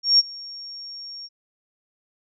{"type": "tone with ADSR envelope", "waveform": "sine", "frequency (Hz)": 5540, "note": "F8", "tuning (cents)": -15, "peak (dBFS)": -10, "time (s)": [0.03, 1.29], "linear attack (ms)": 160, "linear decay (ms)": 27, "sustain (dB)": -24, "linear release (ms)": 39, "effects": []}